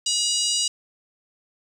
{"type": "harmonic tone", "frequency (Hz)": 964, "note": "B5", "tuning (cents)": -42, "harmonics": [3, 4, 5, 6, 7, 8, 9], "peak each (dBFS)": [-26, -29, -26, -30, -31, -30, -30], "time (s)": [0.06, 0.68], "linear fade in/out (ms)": 5, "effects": ["8-bit"]}